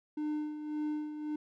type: tone with tremolo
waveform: triangle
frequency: 301.9 Hz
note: D4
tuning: 48 cents sharp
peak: -29 dBFS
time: 0.17-1.36 s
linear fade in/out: 5 ms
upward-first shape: sine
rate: 1.8 Hz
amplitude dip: 60%
effects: none